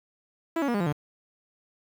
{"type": "tone with pitch steps", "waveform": "sawtooth", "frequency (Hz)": [330, 280.7, 238.8, 203.1, 172.8, 147], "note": ["E4", "C#4", "A#3", "G#3", "F3", "D3"], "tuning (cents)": [2, 22, 42, -38, -18, 2], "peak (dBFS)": -20, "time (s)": [0.56, 0.926], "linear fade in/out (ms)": 5, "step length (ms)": 61, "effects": ["low-pass 2000 Hz 12 dB/octave", "8-bit"]}